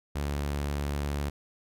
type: tone with vibrato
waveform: sawtooth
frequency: 71.9 Hz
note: D2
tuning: 36 cents flat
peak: -25 dBFS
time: 0.15-1.3 s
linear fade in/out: 10 ms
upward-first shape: square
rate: 18 Hz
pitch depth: 19 cents each way
effects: none